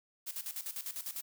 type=noise with tremolo; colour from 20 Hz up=blue; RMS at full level=-39 dBFS; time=0.26-1.22 s; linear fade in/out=20 ms; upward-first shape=square; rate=10 Hz; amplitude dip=75%; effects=none